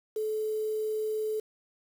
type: tone with quantisation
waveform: sine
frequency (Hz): 432.1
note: A4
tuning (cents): -31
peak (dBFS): -28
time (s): 0.16-1.4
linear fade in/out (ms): 5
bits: 8
effects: none